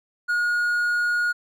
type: tone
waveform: triangle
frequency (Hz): 1440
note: F#6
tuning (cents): -47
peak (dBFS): -18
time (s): 0.28-1.33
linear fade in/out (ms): 20
effects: none